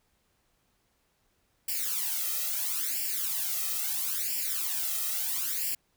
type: noise with flanger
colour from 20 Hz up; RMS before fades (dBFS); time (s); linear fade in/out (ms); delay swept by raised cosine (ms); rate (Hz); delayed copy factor
blue; -31; 1.68-5.75; 5; 0.39 to 1.59; 0.75; +0.95
effects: pink hiss -72 dBFS RMS until 5.96 s